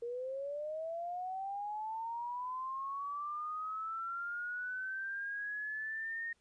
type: linear sweep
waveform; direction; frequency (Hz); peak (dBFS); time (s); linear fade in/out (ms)
sine; up; 466.2 to 1854; -37; 0.02-6.33; 5
effects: pink hiss -75 dBFS RMS until 6.4 s + resampled to 22050 Hz